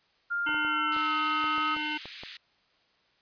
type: tone with pitch glide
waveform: sine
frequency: 1402 to 1270.9 Hz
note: F6 to D#6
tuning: +6 to +36 cents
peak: -27 dBFS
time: 0.3-1.76 s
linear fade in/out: 20 ms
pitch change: -170 cents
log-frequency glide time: 0.63-1.15 s
type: harmonic tone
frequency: 302.9 Hz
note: D#4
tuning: 46 cents flat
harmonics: 1 / 3 / 5 / 7 / 9 / 10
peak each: -37 / -37 / -37 / -37 / -37 / -37 dBFS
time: 0.46-1.98 s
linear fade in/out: 10 ms
type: clicks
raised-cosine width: 1 ms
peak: -29 dBFS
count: 9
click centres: 0.492 / 0.545 / 0.649 / 0.965 / 1.442 / 1.581 / 1.766 / 2.056 / 2.235 s
type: band-pass noise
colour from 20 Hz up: white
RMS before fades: -45 dBFS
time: 0.92-2.37 s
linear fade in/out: 2 ms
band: 1800 to 4400 Hz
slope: 24 dB/octave
effects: white hiss -67 dBFS RMS until 3.21 s + resampled to 11025 Hz

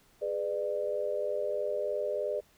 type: chord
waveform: sine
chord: G# diminished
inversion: none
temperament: just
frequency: 415.3 / 498.4 / 598 Hz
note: G#4 / B4 / D5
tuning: 0 / +16 / +31 cents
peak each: -35 / -35 / -32 dBFS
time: 0.21-2.41 s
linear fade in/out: 20 ms
effects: pink hiss -64 dBFS RMS until 2.57 s

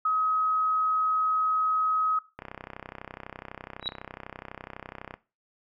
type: tone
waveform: sine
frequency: 1270 Hz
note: D#6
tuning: 35 cents sharp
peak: -22 dBFS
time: 0.05-2.19 s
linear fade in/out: 5 ms
type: click train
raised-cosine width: 0.5 ms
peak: -23 dBFS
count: 89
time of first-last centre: 2.39-5.14 s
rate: 32 Hz
type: tone with exponential growth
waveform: sine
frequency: 3883 Hz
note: B7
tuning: 30 cents flat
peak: -22 dBFS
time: 3.81-3.88 s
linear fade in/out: 1 ms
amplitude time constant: 15 ms
effects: noise-tail reverb RT60 0.3 s tail -17 dB re dry

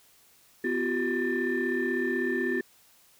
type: tone cluster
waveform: sine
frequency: 252 / 348 / 384.1 / 1780 Hz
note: B3 / F4 / G4 / A6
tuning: +35 / -6 / -35 / +20 cents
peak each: -30 dBFS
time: 0.64-2.61 s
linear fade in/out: 5 ms
effects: tanh soft clip ceiling -19 dBFS + white hiss -60 dBFS RMS until 3.19 s

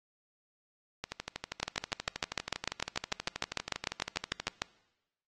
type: two click trains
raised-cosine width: 0.2 ms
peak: -18 / -13 dBFS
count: 44 / 21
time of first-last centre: 1.04-4.48 / 1.63-4.62 s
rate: 12.5 / 6.69 Hz
effects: noise-tail reverb RT60 1.0 s tail -22 dB re dry + AAC 32 kbps

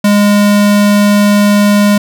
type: tone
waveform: square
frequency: 205.3 Hz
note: G#3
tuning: 20 cents flat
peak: -6 dBFS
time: 0.04-1.98 s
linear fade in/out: 5 ms
effects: none

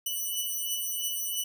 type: beating tone pair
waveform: 5% pulse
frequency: 2967 / 2970 Hz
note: F#7 / F#7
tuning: +4 / +6 cents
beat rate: 3 Hz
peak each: -23 / -26 dBFS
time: 0.06-1.44 s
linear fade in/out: 5 ms
effects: none

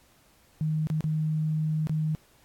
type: tone with dropouts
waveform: sine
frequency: 155.56 Hz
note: D#3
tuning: in tune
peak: -24 dBFS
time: 0.61-2.15 s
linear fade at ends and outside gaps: 0 ms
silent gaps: 0.871-0.901 / 1.007-1.041 / 1.871-1.895 s
effects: pink hiss -61 dBFS RMS until 2.44 s + AAC 64 kbps

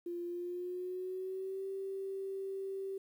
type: tone with pitch glide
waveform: sine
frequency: 347.4 to 387.7 Hz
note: F4 to G4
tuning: -9 to -19 cents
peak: -37 dBFS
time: 0.06-2.98 s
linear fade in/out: 5 ms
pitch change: +190 cents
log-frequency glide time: 0.25-1.66 s
effects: 11-bit

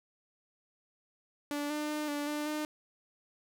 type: tone with pitch steps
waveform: sawtooth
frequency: 290.7 / 299.8 / 301.7 / 291 / 297.8 / 303.3 Hz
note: D4 / D4 / D4 / D4 / D4 / D#4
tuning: -18 / +36 / +47 / -16 / +24 / -44 cents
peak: -29 dBFS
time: 1.51-2.65 s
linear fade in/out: 0 ms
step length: 190 ms
effects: none

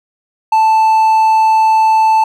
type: tone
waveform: triangle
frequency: 880 Hz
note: A5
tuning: in tune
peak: -5 dBFS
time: 0.52-2.24 s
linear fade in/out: 5 ms
effects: none

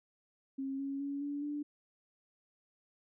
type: tone with pitch steps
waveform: sine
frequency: 270.2 / 275.7 / 281.3 / 287.1 / 293 Hz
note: C#4 / C#4 / C#4 / D4 / D4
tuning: -44 / -9 / +26 / -39 / -4 cents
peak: -35 dBFS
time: 0.58-1.63 s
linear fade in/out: 10 ms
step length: 210 ms
effects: none

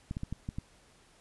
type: clicks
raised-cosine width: 5 ms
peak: -23 dBFS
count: 6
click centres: 0.111 / 0.169 / 0.234 / 0.326 / 0.489 / 0.585 s
effects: pink hiss -62 dBFS RMS until 1.2 s + resampled to 24000 Hz

